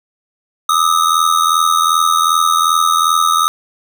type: ring-modulated tone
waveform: square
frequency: 1244.5 Hz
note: D#6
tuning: in tune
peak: -8 dBFS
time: 0.69-3.48 s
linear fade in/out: 0 ms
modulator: 41.3 Hz
effects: none